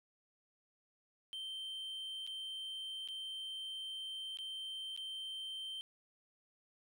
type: tone with dropouts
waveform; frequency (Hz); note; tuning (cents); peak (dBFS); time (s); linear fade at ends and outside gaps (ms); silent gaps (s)
triangle; 3122; G7; -8; -40; 1.33-5.81; 0; 2.266-2.274 / 3.076-3.086 / 4.372-4.387 / 4.964-4.975
effects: none